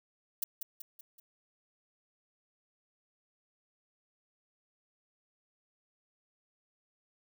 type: noise with echo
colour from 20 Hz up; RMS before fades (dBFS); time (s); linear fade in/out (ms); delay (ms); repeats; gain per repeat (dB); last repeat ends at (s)
violet; -32; 0.42-0.44; 5; 190; 4; -6; 1.2
effects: none